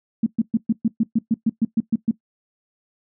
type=tone bursts; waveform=sine; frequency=224.8 Hz; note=A3; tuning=37 cents sharp; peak=-14 dBFS; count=13; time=0.23-2.112 s; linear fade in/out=5 ms; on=34 ms; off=120 ms; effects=noise-tail reverb RT60 0.1 s tail -18 dB re dry